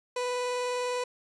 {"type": "tone with vibrato", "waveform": "30% pulse", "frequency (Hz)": 495, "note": "B4", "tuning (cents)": 4, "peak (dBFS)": -26, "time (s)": [0.16, 1.04], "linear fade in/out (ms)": 5, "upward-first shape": "square", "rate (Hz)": 20, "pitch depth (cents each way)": 12, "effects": ["resampled to 22050 Hz"]}